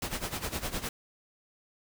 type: noise with tremolo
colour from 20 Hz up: pink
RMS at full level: -32 dBFS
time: 0.02-0.89 s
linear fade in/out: 2 ms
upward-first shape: sine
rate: 9.8 Hz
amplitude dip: 80%
effects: none